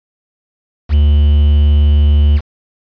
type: tone with quantisation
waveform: triangle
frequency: 73.42 Hz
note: D2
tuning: in tune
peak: -4 dBFS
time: 0.89-2.41 s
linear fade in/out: 50 ms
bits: 5
effects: resampled to 11025 Hz